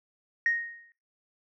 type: tone with exponential decay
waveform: sine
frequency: 1864.7 Hz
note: A#6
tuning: in tune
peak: -20 dBFS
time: 0.46-0.92 s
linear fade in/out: 1 ms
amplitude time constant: 100 ms
effects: noise-tail reverb RT60 0.3 s tail -19 dB re dry + tanh soft clip ceiling -16 dBFS